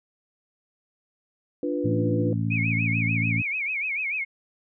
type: chord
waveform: sine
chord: B diminished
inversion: first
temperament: equal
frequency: 293.7 / 349.2 / 493.9 Hz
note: D4 / F4 / B4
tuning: 0 / 0 / 0 cents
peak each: -27 / -30 / -29 dBFS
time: 1.63-2.33 s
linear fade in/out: 2 ms
type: harmonic tone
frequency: 55.8 Hz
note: A1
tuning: 25 cents sharp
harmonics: 2 / 3 / 4 / 5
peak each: -25 / -29 / -31 / -33 dBFS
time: 1.84-3.42 s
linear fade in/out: 10 ms
type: tone with vibrato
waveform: sine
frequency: 2349 Hz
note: D7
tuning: in tune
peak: -25 dBFS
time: 2.5-4.25 s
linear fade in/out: 20 ms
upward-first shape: sine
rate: 6.8 Hz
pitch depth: 160 cents each way
effects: none